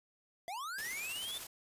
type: linear sweep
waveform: square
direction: up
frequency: 660 to 3579 Hz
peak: -40 dBFS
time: 0.48-1.38 s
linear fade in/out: 0 ms
type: noise with tremolo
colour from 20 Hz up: white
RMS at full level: -44 dBFS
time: 0.78-1.47 s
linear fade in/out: 5 ms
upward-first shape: square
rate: 16 Hz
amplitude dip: 30%
effects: resampled to 32000 Hz